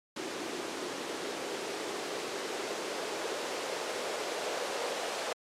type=noise with band-pass filter sweep; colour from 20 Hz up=blue; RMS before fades=-36 dBFS; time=0.16-5.33 s; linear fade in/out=5 ms; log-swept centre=330 to 520 Hz; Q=2.4; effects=low-pass 8000 Hz 12 dB/octave + MP3 96 kbps